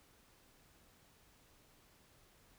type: silence
effects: pink hiss -67 dBFS RMS until 2.58 s